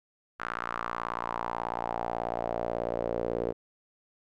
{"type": "tone with band-pass filter sweep", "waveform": "sawtooth", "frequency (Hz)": 58.27, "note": "A#1", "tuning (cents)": 0, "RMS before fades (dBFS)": -33, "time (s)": [0.39, 3.53], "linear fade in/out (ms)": 20, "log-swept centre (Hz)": [1400, 460], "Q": 3.6, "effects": []}